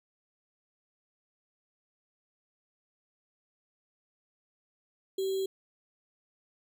sine tone with sample-and-hold, 384.4 Hz, G4, 34 cents flat, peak -28 dBFS, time 5.18-5.46 s, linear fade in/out 5 ms, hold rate 3675 Hz, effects none

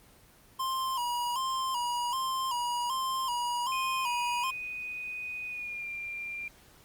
square tone with vibrato, 1006 Hz, B5, 32 cents sharp, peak -30 dBFS, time 0.59-4.51 s, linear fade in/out 10 ms, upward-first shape square, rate 1.3 Hz, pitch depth 75 cents each way
sine tone with pitch glide, 2489 to 2383 Hz, D#7 to D7, 0 to +25 cents, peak -35 dBFS, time 3.72-6.48 s, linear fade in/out 2 ms, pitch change -75 cents, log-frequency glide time 5.48-5.87 s
effects pink hiss -58 dBFS RMS until 6.84 s + Opus 24 kbps

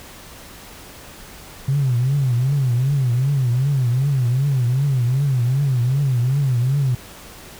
sine tone with vibrato, 130.81 Hz, C3, in tune, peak -14 dBFS, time 1.68-6.95 s, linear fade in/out 5 ms, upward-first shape triangle, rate 2.6 Hz, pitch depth 190 cents each way, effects tanh soft clip ceiling -11 dBFS + pink hiss -40 dBFS RMS until 7.59 s

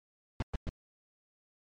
brown noise bursts, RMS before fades -32 dBFS, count 3, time 0.4-0.692 s, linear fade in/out 2 ms, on 24 ms, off 110 ms, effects low-pass 5000 Hz 12 dB/octave + MP3 96 kbps

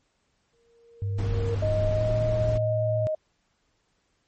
sine tone with exponential growth, 466.2 Hz, A#4, in tune, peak -26 dBFS, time 0.53-1.55 s, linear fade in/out 5 ms, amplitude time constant 220 ms
sine tone with pitch glide, 99.9 to 111.49 Hz, G2 to A2, +33 to +23 cents, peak -25 dBFS, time 1.02-3.07 s, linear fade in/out 0 ms, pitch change +190 cents, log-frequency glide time 1.9-2.09 s
brown noise, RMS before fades -31 dBFS, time 1.18-2.58 s, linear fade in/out 5 ms
sine tone, 623 Hz, D#5, 2 cents sharp, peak -24 dBFS, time 1.62-3.15 s, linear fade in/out 5 ms
effects pink hiss -71 dBFS RMS until 4.27 s + MP3 32 kbps

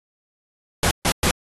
pink noise bursts at uneven times, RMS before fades -19 dBFS, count 3, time 0.83-0.91 / 1.05-1.12 / 1.23-1.31 s, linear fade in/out 2 ms, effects AAC 32 kbps

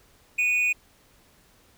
triangle tone with amplitude modulation, 2475 Hz, D#7, 10 cents flat, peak -16 dBFS, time 0.38-0.73 s, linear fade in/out 10 ms, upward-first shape sine, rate 213 Hz, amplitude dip 60%, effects pink hiss -59 dBFS RMS until 1.77 s

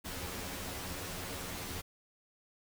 pink noise with comb filter, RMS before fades -41 dBFS, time 0.04-1.82 s, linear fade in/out 20 ms, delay 11 ms, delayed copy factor +1, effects none

